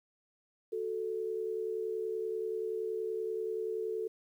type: tone pair together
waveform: sine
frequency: 370 / 440.5 Hz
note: F#4 / A4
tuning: 0 / +2 cents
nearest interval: minor third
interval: 302 cents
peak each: -38 / -34 dBFS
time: 0.72-4.08 s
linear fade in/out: 10 ms
effects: 11-bit